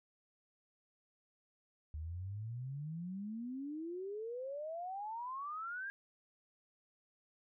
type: exponential sweep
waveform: sine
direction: up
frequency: 74.3 to 1635 Hz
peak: -40 dBFS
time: 1.94-5.9 s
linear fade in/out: 0 ms
effects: none